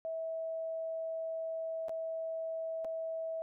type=tone with dropouts; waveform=sine; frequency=650 Hz; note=E5; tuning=24 cents flat; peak=-35 dBFS; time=0.05-3.42 s; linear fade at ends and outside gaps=0 ms; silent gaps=1.884-1.894 / 2.846-2.85 s; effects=none

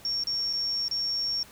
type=tone with dropouts; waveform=sine; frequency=5510 Hz; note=F8; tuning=24 cents flat; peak=-26 dBFS; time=0.05-1.43 s; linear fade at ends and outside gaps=1 ms; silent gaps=0.237-0.271 / 0.529-0.534 / 0.882-0.912 s; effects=pink hiss -51 dBFS RMS until 1.51 s

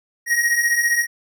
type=beating tone pair; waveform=square; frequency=1875 / 1890 Hz; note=A#6 / A#6; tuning=+10 / +23 cents; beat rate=15 Hz; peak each=-23 / -18 dBFS; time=0.26-1.07 s; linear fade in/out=50 ms; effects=none

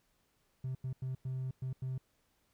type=tone bursts at uneven times; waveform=triangle; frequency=130 Hz; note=C3; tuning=11 cents flat; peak=-32 dBFS; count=6; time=0.64-0.75 / 0.84-0.93 / 1.02-1.15 / 1.25-1.51 / 1.62-1.73 / 1.82-1.98 s; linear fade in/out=5 ms; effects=tanh soft clip ceiling -30 dBFS + pink hiss -75 dBFS RMS until 2.53 s

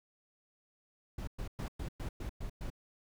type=noise bursts; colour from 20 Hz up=brown; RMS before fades=-39 dBFS; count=8; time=1.18-2.702 s; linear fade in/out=5 ms; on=94 ms; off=110 ms; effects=none

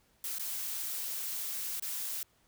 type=noise with dropouts; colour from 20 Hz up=blue; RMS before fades=-37 dBFS; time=0.24-2.23 s; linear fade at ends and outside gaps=2 ms; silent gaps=0.385-0.395 / 1.798-1.823 s; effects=pink hiss -69 dBFS RMS until 2.47 s

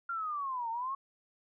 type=linear two-way sweep; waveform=sine; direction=down then up; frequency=1396.9 to 895 to 1108 Hz; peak=-33 dBFS; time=0.09-0.95 s; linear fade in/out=5 ms; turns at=0.7 s; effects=none

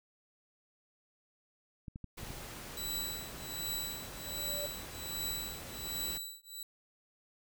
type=clicks; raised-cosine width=5 ms; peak=-31 dBFS; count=5; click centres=1.882 / 1.959 / 2.043 / 2.233 / 2.306 s
type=noise; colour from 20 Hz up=pink; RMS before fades=-46 dBFS; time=2.17-6.18 s; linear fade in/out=10 ms
type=tone with tremolo; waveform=15% pulse; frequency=3948 Hz; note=B7; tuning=1 cent flat; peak=-27 dBFS; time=2.77-6.63 s; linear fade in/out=2 ms; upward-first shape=triangle; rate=1.3 Hz; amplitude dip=100%
type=tone with exponential growth; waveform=sine; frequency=583 Hz; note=D5; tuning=13 cents flat; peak=-36 dBFS; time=3.97-4.66 s; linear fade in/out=0 ms; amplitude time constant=150 ms
effects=none

